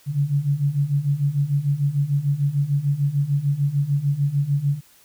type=beating tone pair; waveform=sine; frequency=138.59 / 145.29 Hz; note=C#3 / D3; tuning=0 / -18 cents; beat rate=6.7 Hz; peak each=-23 / -20 dBFS; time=0.06-4.81 s; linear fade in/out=50 ms; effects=white hiss -54 dBFS RMS until 5.04 s